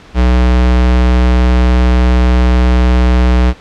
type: tone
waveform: square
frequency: 61.74 Hz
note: B1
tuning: in tune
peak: -7 dBFS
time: 0.14-3.54 s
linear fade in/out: 50 ms
effects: pink hiss -38 dBFS RMS until 3.6 s + low-pass 4000 Hz 12 dB/octave